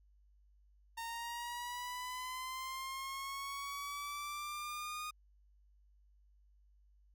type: linear sweep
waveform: sawtooth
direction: up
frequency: 916 to 1234 Hz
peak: -37 dBFS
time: 0.97-5.11 s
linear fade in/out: 10 ms
effects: added 50 Hz sine -64 dBFS peak until 7.14 s